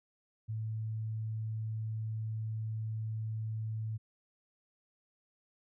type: tone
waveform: sine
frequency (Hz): 110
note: A2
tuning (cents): 0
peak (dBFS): -34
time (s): 0.48-3.98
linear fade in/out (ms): 20
effects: none